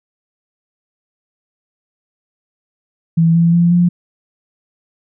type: tone with pitch steps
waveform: sine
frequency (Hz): 165.1 / 168.37 / 171.71 / 175.12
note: E3 / E3 / F3 / F3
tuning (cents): +3 / +37 / -29 / +5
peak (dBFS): -8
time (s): 3.17-3.89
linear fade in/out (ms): 10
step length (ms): 180
effects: none